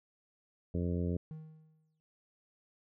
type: harmonic tone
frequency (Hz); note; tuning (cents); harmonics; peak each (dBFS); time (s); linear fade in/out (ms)
87.31; F2; 0; 1 / 2 / 3 / 4 / 5 / 6 / 7; -34 / -35 / -40 / -43 / -42 / -47 / -51; 0.74-1.17; 5
type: tone with exponential decay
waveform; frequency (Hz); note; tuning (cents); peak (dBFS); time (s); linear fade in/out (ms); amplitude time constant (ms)
triangle; 157; D#3; +16; -38; 1.31-2; 0; 150
effects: none